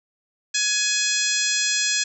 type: harmonic tone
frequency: 840 Hz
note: G#5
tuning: 19 cents sharp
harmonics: 2 / 3 / 4 / 5 / 6 / 7 / 8 / 9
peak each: -28 / -28 / -28 / -28 / -28 / -28 / -28 / -28 dBFS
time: 0.54-2.04 s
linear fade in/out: 10 ms
effects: none